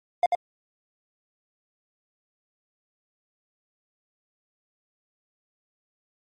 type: tone with echo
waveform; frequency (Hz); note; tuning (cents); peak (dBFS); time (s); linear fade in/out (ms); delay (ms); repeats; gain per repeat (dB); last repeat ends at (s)
triangle; 705; F5; +16; -14; 0.23-0.26; 2; 91; 1; -3; 0.351
effects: MP3 48 kbps